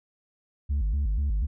sine tone with vibrato, 60.3 Hz, B1, 41 cents flat, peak -20 dBFS, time 0.69-1.47 s, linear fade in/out 20 ms, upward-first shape square, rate 4.1 Hz, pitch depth 290 cents each way, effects tanh soft clip ceiling -22 dBFS

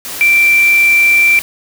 sine tone in noise, 2349 Hz, D7, in tune, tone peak -6 dBFS, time 0.21-1.39 s, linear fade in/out 0 ms, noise white, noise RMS -24 dBFS, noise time 0.05-1.42 s, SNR +15 dB, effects none

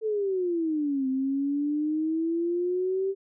sine exponential two-way sweep, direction down then up, 445.9 to 260.4 to 392.6 Hz, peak -24 dBFS, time 0.01-3.15 s, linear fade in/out 50 ms, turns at 1.08 s, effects none

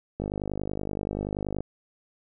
click train, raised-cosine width 2 ms, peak -17 dBFS, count 72, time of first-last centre 0.2-1.606 s, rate 50.5 Hz, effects none

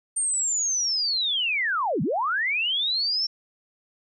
sine linear two-way sweep, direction down then up, 8870 to 127.8 to 5490 Hz, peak -22 dBFS, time 0.16-3.27 s, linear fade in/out 10 ms, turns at 2.02 s, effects none

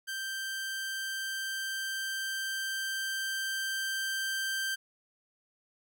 sawtooth tone with level ramp, 1568 Hz, G6, in tune, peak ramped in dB -31 to -27 dBFS, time 0.07-4.76 s, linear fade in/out 20 ms, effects none

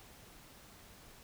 silence, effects pink hiss -57 dBFS RMS until 1.23 s

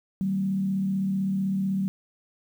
sine tone with frequency modulation, 192.7 Hz, G3, 29 cents flat, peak -23 dBFS, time 0.21-1.88 s, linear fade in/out 0 ms, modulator 35.8 Hz, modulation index 0.41, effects 9-bit

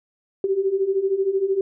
sine beating tone pair, 378.4 / 391.4 Hz, F#4 / G4, +39 / -3 cents, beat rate 13 Hz, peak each -24 / -20 dBFS, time 0.44-1.61 s, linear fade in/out 2 ms, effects none

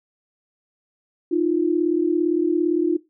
sine tone pair together, 310.5 / 348.1 Hz, D#4 / F4, -3 / -6 cents, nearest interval major second, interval 197 cents, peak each -21 / -19 dBFS, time 1.31-2.97 s, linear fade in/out 10 ms, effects noise-tail reverb RT60 0.2 s tail -17 dB re dry

